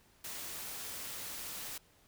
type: noise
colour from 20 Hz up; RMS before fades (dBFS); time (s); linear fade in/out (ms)
white; -43; 0.24-1.78; 5
effects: pink hiss -66 dBFS RMS until 2.07 s